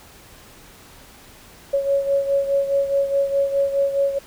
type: beating tone pair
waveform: sine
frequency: 554.4 / 559.2 Hz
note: C#5 / C#5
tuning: 0 / +15 cents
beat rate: 4.8 Hz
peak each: -18 / -24 dBFS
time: 1.73-4.19 s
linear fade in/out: 10 ms
effects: pink hiss -46 dBFS RMS until 4.26 s